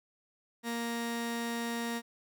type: tone pair together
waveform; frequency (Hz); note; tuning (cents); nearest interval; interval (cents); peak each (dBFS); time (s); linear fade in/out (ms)
sawtooth; 233.7 / 934.8; A#3 / A#5; +5 / +5; 2 octaves; 2400; -30 / -34; 0.63-2.02; 50
effects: none